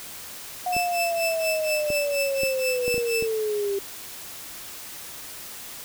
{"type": "linear sweep", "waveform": "sine", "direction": "down", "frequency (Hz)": [727, 392], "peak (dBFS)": -23, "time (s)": [0.66, 3.79], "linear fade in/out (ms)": 5}
{"type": "tone with tremolo", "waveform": "sawtooth", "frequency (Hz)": 2637, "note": "E7", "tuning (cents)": 0, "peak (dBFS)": -20, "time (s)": [0.72, 3.29], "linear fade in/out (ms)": 10, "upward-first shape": "triangle", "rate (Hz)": 4.2, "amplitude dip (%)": 100}
{"type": "clicks", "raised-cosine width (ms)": 2, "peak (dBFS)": -19, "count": 7, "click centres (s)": [0.766, 1.903, 2.434, 2.88, 2.943, 2.98, 3.225]}
{"effects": ["white hiss -39 dBFS RMS until 5.84 s"]}